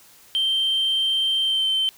sine tone with pitch glide, 3136 to 3098 Hz, G7 to G7, 0 to -21 cents, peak -17 dBFS, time 0.35-1.89 s, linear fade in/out 0 ms, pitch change -21 cents, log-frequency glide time 1.43-1.68 s, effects tanh soft clip ceiling -16 dBFS + white hiss -51 dBFS RMS until 1.97 s

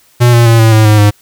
square tone with pitch steps, 121.2 / 118.09 / 115.06 / 112.11 / 109.23 / 106.43 / 103.7 Hz, B2 / A#2 / A#2 / A2 / A2 / G#2 / G#2, -32 / +23 / -22 / +33 / -12 / +43 / -2 cents, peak -4 dBFS, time 0.2-1.11 s, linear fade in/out 20 ms, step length 130 ms, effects white hiss -48 dBFS RMS until 1.21 s

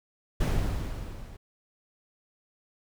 brown noise with level ramp, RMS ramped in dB -23 to -44 dBFS, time 0.4-1.37 s, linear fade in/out 10 ms, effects none

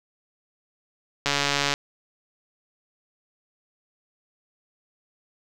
click train, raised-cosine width 0.2 ms, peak -5 dBFS, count 69, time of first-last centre 1.26-1.739 s, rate 142 Hz, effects none

